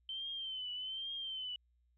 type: tone with vibrato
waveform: sine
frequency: 3092 Hz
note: G7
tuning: 24 cents flat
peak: -39 dBFS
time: 0.09-1.56 s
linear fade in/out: 2 ms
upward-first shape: triangle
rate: 1.2 Hz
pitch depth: 84 cents each way
effects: added 60 Hz sine -70 dBFS peak until 1.97 s